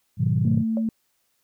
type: chord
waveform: sine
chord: G# minor seventh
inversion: none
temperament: equal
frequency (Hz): 103.83 / 123.47 / 155.56 / 185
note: G#2 / B2 / D#3 / F#3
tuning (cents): 0 / 0 / 0 / 0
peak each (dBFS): -24 / -22 / -24 / -26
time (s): 0.17-0.64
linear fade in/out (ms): 50
type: tone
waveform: sine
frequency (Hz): 223.3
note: A3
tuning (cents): +26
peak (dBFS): -21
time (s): 0.45-0.89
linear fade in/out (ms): 2
type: tone with exponential decay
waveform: sine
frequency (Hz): 565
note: C#5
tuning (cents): +33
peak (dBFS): -25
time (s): 0.77-0.86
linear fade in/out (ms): 1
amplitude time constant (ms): 18
effects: tanh soft clip ceiling -9 dBFS + white hiss -70 dBFS RMS until 1.43 s